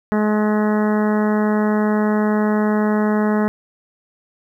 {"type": "harmonic tone", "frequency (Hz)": 211.9, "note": "G#3", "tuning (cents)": 35, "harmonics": [1, 2, 3, 4, 5, 6, 7, 8, 9], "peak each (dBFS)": [-16, -22, -26, -28, -30, -32, -33, -34, -35], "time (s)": [0.12, 3.48], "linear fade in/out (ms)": 0, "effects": ["9-bit"]}